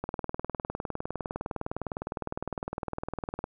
click train, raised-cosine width 1 ms, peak -18 dBFS, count 68, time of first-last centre 0.04-3.441 s, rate 19.7 Hz, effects none

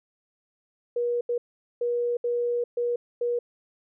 sine tone bursts at uneven times, 480 Hz, B4, 49 cents flat, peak -23 dBFS, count 6, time 0.96-1.21 / 1.29-1.38 / 1.81-2.17 / 2.24-2.64 / 2.77-2.96 / 3.21-3.39 s, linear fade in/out 5 ms, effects none

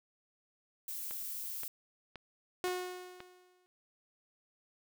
violet noise, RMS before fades -41 dBFS, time 0.88-1.68 s, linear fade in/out 2 ms
click train, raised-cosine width 0.3 ms, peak -29 dBFS, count 5, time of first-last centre 1.11-3.204 s, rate 1.91 Hz
sawtooth tone with exponential decay, 363.3 Hz, F#4, 32 cents flat, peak -27 dBFS, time 2.64-3.66 s, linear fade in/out 0 ms, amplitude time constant 220 ms
effects none

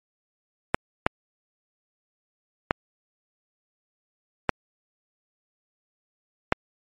clicks, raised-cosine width 0.5 ms, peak -3 dBFS, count 5, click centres 0.745 / 1.065 / 2.709 / 4.493 / 6.524 s, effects MP3 48 kbps

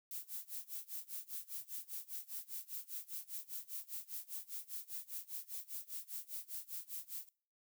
violet noise with tremolo, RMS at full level -43 dBFS, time 0.11-7.29 s, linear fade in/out 2 ms, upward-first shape sine, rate 5 Hz, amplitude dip 95%, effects noise-tail reverb RT60 0.5 s tail -26 dB re dry

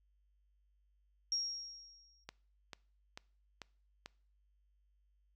sine tone with exponential decay, 5588 Hz, F8, in tune, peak -31 dBFS, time 1.32-2.24 s, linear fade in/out 1 ms, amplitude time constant 200 ms
click train, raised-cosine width 0.2 ms, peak -28 dBFS, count 5, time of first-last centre 2.29-4.06 s, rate 2.26 Hz
effects noise-tail reverb RT60 0.5 s tail -23 dB re dry + added 50 Hz sine -70 dBFS peak until 5.35 s

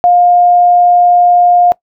sine tone, 708 Hz, F5, 23 cents sharp, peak -4 dBFS, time 0.04-1.72 s, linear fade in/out 0 ms, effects noise-tail reverb RT60 0.1 s tail -22 dB re dry

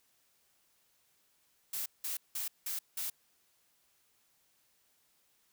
blue noise bursts, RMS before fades -37 dBFS, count 5, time 1.73-3.1 s, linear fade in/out 5 ms, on 130 ms, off 180 ms, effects white hiss -72 dBFS RMS until 5.52 s

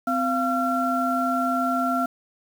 sine tone cluster, 257.3 / 691 / 1363 Hz, C4 / F5 / F6, -29 / -19 / -43 cents, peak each -25 dBFS, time 0.07-2.06 s, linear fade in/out 5 ms, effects 7-bit

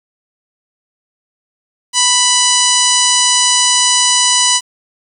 harmonic tone with a mistuned harmonic, 987.8 Hz, B5, in tune, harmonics 1 / 2 / 3 / 4 / 5 / 6 / 7 / 8 / 9, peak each -18 / -22 / -16 / -18 / -19 / -16 / -18 / -22 / -17 dBFS, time 1.93-4.61 s, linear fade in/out 50 ms, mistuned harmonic 4, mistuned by +21 cents, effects 7-bit

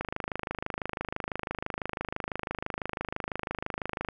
click train, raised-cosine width 0.5 ms, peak -16 dBFS, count 107, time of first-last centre 0.01-4.087 s, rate 26 Hz, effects none

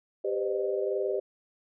sine tone cluster, 394.5 / 504 / 526 / 610 Hz, G4 / B4 / C5 / D#5, +11 / +35 / +9 / -34 cents, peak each -29 / -34 / -36 / -33 dBFS, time 0.24-1.2 s, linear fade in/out 10 ms, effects none

